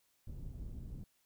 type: low-pass noise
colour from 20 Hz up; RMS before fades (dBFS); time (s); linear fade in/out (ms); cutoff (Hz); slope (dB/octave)
pink; -45; 0.27-1.04; 5; 160; 12
effects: white hiss -75 dBFS RMS until 1.25 s